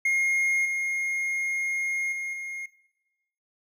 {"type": "tone with level steps", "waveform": "triangle", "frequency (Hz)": 2140, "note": "C7", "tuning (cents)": 38, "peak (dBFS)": [-19, -23, -27, -30], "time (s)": [0.05, 2.66], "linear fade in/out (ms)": 5, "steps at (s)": [0.65, 2.12, 2.33], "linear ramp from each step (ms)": 5, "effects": ["noise-tail reverb RT60 1.0 s tail -19 dB re dry"]}